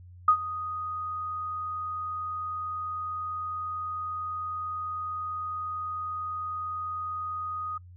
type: tone with ADSR envelope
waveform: sine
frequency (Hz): 1244.5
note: D#6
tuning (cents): 0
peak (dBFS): -14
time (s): 0.28-7.78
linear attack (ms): 4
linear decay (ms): 80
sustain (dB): -17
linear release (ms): 8
effects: noise-tail reverb RT60 0.1 s tail -26 dB re dry + added 89 Hz sine -46 dBFS peak until 7.96 s